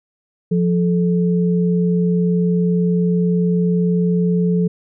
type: tone pair together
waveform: sine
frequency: 175.3 / 433.4 Hz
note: F3 / A4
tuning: +7 / -26 cents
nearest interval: octave + major third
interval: 1567 cents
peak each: -14 / -21 dBFS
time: 0.51-4.68 s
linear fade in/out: 10 ms
effects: none

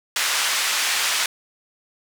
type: band-pass noise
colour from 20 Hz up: pink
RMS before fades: -22 dBFS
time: 0.16-1.26 s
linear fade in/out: 2 ms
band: 1500 to 9100 Hz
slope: 12 dB/octave
effects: none

